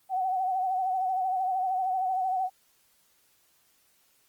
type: tone with vibrato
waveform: sine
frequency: 750 Hz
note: F#5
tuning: 23 cents sharp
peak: -25 dBFS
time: 0.09-2.5 s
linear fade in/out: 50 ms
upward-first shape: triangle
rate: 13 Hz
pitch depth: 64 cents each way
effects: white hiss -66 dBFS RMS until 4.28 s + Opus 24 kbps